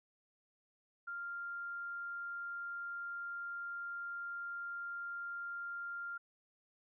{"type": "tone", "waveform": "sine", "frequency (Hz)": 1395, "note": "F6", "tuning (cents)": -2, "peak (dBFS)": -40, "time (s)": [1.07, 6.18], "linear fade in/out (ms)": 10, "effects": []}